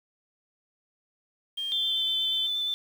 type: tone with pitch glide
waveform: sine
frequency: 3200 to 3093 Hz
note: G7 to G7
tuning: +35 to -24 cents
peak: -29 dBFS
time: 1.57-2.47 s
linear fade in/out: 10 ms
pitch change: -59 cents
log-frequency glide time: 1.73-2.08 s
type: tone with vibrato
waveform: sine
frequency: 3520 Hz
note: A7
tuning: in tune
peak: -26 dBFS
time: 1.72-2.74 s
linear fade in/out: 0 ms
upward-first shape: square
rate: 8.4 Hz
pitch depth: 11 cents each way
effects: 8-bit